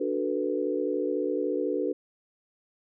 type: chord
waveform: sine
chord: B minor seventh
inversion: first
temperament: equal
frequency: 293.7 / 370 / 440 / 493.9 Hz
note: D4 / F#4 / A4 / B4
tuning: 0 / 0 / 0 / 0 cents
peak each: -31 dBFS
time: 0-1.93 s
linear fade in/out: 10 ms
effects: none